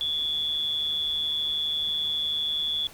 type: tone with amplitude modulation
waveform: sine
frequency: 3413 Hz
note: G#7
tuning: 47 cents sharp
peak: -22 dBFS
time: 0.01-2.87 s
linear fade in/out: 0 ms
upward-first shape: sine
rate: 152 Hz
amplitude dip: 60%
effects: pink hiss -48 dBFS RMS until 2.93 s